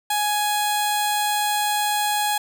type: tone with notch filter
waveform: 15% pulse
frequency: 834 Hz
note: G#5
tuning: 7 cents sharp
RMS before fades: -22 dBFS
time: 0.1-2.38 s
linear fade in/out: 5 ms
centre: 2100 Hz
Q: 0.93
effects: none